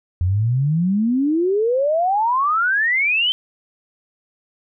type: exponential sweep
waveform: sine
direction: up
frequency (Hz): 85.7 to 3136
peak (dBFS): -15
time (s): 0.21-3.32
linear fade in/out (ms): 0
effects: none